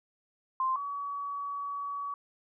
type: tone pair in turn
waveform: sine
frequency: 1046.5 / 1133.9 Hz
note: C6 / C#6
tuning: 0 / +39 cents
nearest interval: minor second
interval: 139 cents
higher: second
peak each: -26 / -33 dBFS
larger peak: first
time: 0.6-0.76 / 0.76-2.14 s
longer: second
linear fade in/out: 2 ms
effects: none